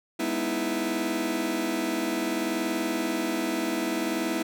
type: chord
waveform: sawtooth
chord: E major seventh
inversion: first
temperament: just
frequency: 206 / 247.2 / 309 / 329.6 Hz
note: G#3 / B3 / D#4 / E4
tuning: -14 / +2 / -12 / 0 cents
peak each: -31 / -28 / -28 / -25 dBFS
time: 0.19-4.43 s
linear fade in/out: 10 ms
effects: none